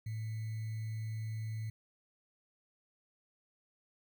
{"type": "tone with sample-and-hold", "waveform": "sine", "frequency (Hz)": 110, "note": "A2", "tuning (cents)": 0, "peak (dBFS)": -36, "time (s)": [0.06, 1.7], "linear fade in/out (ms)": 5, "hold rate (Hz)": 2100, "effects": []}